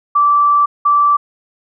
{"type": "tone bursts at uneven times", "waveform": "sine", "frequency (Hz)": 1164, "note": "D6", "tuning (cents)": -16, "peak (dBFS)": -8, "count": 2, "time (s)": [[0.15, 0.66], [0.85, 1.17]], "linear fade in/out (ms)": 10, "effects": []}